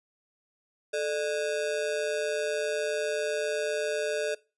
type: ring-modulated tone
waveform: square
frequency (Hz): 518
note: C5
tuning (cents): -17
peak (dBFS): -25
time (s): 0.93-4.35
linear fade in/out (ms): 10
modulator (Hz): 81.8
effects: noise-tail reverb RT60 0.3 s tail -22 dB re dry + resampled to 24000 Hz